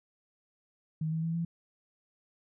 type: tone with pitch steps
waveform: sine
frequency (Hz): 157.7 / 161.11 / 164.59 / 168.14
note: D#3 / E3 / E3 / E3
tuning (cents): +24 / -39 / -2 / +35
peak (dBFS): -29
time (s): 1.01-1.45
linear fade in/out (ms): 5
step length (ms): 110
effects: none